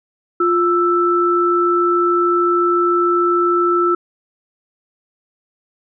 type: tone pair together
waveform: sine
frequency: 350.5 / 1323.3 Hz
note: F4 / E6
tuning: +6 / +6 cents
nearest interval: octave + major seventh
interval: 2300 cents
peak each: -15 dBFS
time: 0.4-3.95 s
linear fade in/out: 5 ms
effects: none